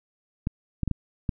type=clicks; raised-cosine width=5 ms; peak=-13 dBFS; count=5; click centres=0.471 / 0.833 / 0.877 / 0.913 / 1.292 s; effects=none